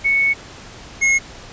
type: tone pair in turn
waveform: sine / square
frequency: 2214 / 2166 Hz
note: C#7 / C#7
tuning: -3 / -41 cents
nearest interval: unison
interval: 38 cents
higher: first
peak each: -13 dBFS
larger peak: neither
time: 0.04-0.34 / 1.01-1.19 s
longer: first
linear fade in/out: 20 ms
effects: pink hiss -38 dBFS RMS until 1.52 s + resampled to 16000 Hz